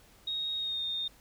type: tone with pitch glide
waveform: sine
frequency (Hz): 3751 to 3665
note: A#7 to A#7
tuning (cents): +10 to -30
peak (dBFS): -31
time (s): 0.27-1.08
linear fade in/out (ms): 5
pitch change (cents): -40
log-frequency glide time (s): 0.56-0.83
effects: added 50 Hz sine -64 dBFS peak until 1.2 s + pink hiss -60 dBFS RMS until 1.2 s